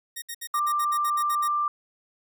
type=tone bursts; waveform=5% pulse; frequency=1864.7 Hz; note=A#6; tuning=in tune; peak=-22 dBFS; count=11; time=0.16-1.481 s; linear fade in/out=10 ms; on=61 ms; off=65 ms
type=tone; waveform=sine; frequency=1184 Hz; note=D6; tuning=14 cents sharp; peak=-22 dBFS; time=0.54-1.68 s; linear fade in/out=2 ms
effects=none